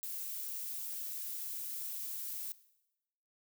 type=noise; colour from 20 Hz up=violet; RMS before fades=-41 dBFS; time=0.03-2.52 s; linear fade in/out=0 ms; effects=noise-tail reverb RT60 0.9 s tail -18 dB re dry